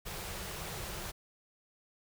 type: band-stop noise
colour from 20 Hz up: pink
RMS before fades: -41 dBFS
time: 0.05-1.12 s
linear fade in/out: 20 ms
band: 210 to 320 Hz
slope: 96 dB/octave
effects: none